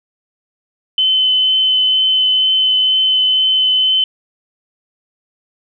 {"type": "tone with vibrato", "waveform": "sine", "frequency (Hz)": 3046, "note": "F#7", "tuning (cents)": 50, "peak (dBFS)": -10, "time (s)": [0.98, 4.04], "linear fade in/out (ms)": 2, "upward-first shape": "triangle", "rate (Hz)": 2.1, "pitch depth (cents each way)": 9, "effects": []}